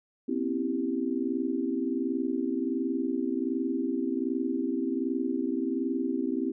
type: chord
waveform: sine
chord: C major seventh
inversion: third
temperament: equal with one note detuned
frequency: 246.9 / 268.2 / 329.6 / 392 Hz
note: B3 / C4 / E4 / G4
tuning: 0 / +43 / 0 / 0 cents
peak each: -33 / -30 / -32 / -35 dBFS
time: 0.28-6.52 s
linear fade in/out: 10 ms
effects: none